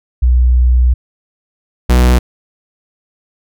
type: tone pair in turn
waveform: sine / 45% pulse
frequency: 61.74 / 61.74 Hz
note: B1 / B1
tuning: 0 / 0 cents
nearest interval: unison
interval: 0 cents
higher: neither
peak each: -6 dBFS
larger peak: neither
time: 0.22-0.94 / 1.89-2.19 s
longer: first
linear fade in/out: 10 ms
effects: none